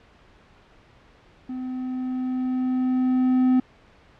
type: tone with level ramp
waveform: triangle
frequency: 255.5 Hz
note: C4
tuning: 41 cents flat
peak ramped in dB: -27 to -13 dBFS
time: 1.49-3.6 s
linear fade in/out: 5 ms
effects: pink hiss -54 dBFS RMS until 4.19 s + low-pass 3000 Hz 12 dB/octave